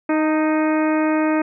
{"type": "harmonic tone with a mistuned harmonic", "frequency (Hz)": 311.1, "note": "D#4", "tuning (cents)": 0, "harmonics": [1, 2, 3, 4, 5, 6, 7, 8], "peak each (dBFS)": [-17, -23, -27, -29, -31, -33, -34, -35], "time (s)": [0.09, 1.42], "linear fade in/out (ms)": 5, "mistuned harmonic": 3, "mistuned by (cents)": -28, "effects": []}